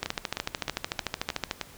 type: two click trains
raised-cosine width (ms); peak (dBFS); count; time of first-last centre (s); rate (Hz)
0.2; -12 / -10; 6 / 21; 0.06-1.613 / 0.03-1.511; 3.22 / 13.5
effects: pink hiss -50 dBFS RMS until 1.77 s